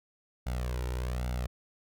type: tone with flanger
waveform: sawtooth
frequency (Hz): 61.74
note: B1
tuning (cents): 0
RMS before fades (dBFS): -33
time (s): 0.46-1.47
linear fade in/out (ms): 10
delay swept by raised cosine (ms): 1.4 to 2.16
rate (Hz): 1.2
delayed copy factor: +0.7
effects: none